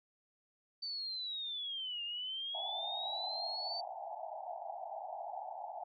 sine linear two-way sweep, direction down then up, 4585 to 2794 to 4585 Hz, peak -38 dBFS, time 0.82-3.81 s, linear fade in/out 10 ms, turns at 2.03 s
pink band-pass noise, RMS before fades -44 dBFS, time 2.54-5.84 s, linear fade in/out 10 ms, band 650 to 860 Hz, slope 96 dB/octave
effects none

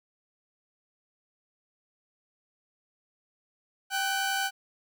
sawtooth tone pair together, 784 / 1497.2 Hz, G5 / F#6, 0 / +20 cents, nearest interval major seventh, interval 1120 cents, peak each -26 dBFS, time 3.9-4.51 s, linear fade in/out 50 ms, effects none

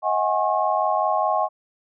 sine tone cluster, 634 / 738 / 823 / 1084 Hz, D#5 / F#5 / G#5 / C#6, +32 / -5 / -16 / -39 cents, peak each -24 dBFS, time 0.02-1.49 s, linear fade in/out 50 ms, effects none

